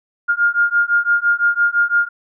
sine beating tone pair, 1410 / 1415.9 Hz, F6 / F6, +16 / +23 cents, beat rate 5.9 Hz, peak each -16 dBFS, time 0.28-2.09 s, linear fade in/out 20 ms, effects none

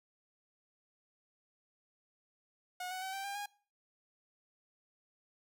sawtooth tone with pitch steps, 727 / 744.4 / 762.3 / 780.5 / 799.2 / 818.4 Hz, F#5 / F#5 / G5 / G5 / G5 / G#5, -31 / +10 / -49 / -8 / +33 / -26 cents, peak -35 dBFS, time 2.8-3.46 s, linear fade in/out 5 ms, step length 110 ms, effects noise-tail reverb RT60 0.4 s tail -21 dB re dry

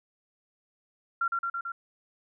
sine tone with echo, 1375 Hz, F6, 27 cents flat, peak -24 dBFS, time 1.21-1.28 s, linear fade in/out 5 ms, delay 110 ms, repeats 4, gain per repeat -2 dB, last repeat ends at 1.72 s, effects none

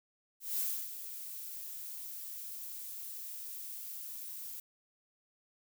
violet noise with ADSR envelope, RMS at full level -33 dBFS, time 0.4-4.6 s, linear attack 190 ms, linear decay 290 ms, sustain -11 dB, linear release 3 ms, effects none

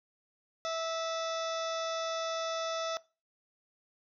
harmonic tone with a mistuned harmonic, 654 Hz, E5, 14 cents flat, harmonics 1 / 2 / 3 / 4 / 5 / 6 / 7 / 8 / 9 / 10, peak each -34 / -37 / -47 / -48 / -43 / -50 / -53 / -45 / -49 / -57 dBFS, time 0.65-2.97 s, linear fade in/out 0 ms, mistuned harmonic 5, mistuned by +120 cents, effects noise-tail reverb RT60 0.3 s tail -20 dB re dry

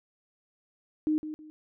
sine tone with echo, 307.9 Hz, D#4, 18 cents flat, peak -23 dBFS, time 1.07-1.18 s, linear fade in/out 0 ms, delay 160 ms, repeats 2, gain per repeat -11 dB, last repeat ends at 1.5 s, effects none

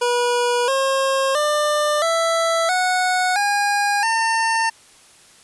25% pulse tone with pitch steps, 484.8 / 537.9 / 596.9 / 662.3 / 734.8 / 815.3 / 904.7 Hz, B4 / C5 / D5 / E5 / F#5 / G#5 / A5, -32 / +48 / +28 / +8 / -12 / -32 / +48 cents, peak -13 dBFS, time 0.01-4.7 s, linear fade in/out 10 ms, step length 670 ms, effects white hiss -49 dBFS RMS until 5.43 s + resampled to 24000 Hz

